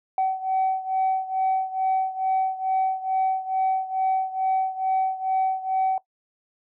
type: beating tone pair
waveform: sine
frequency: 759 / 761.3 Hz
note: F#5 / F#5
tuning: +44 / +49 cents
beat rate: 2.3 Hz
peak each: -22 / -25 dBFS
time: 0.18-5.98 s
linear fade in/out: 2 ms
effects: noise-tail reverb RT60 0.1 s tail -18 dB re dry + tanh soft clip ceiling -16 dBFS